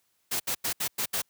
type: noise bursts at uneven times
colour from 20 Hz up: white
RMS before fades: -29 dBFS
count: 6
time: 0.31-0.4 / 0.47-0.55 / 0.64-0.73 / 0.8-0.88 / 0.98-1.06 / 1.13-1.22 s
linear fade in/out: 10 ms
effects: white hiss -72 dBFS RMS until 1.29 s + high-pass 60 Hz 12 dB/octave